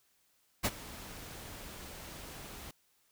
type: noise with ADSR envelope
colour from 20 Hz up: pink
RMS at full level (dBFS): -28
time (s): 0.63-2.71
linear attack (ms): 25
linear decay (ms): 43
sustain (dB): -19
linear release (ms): 3
effects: white hiss -72 dBFS RMS until 3.11 s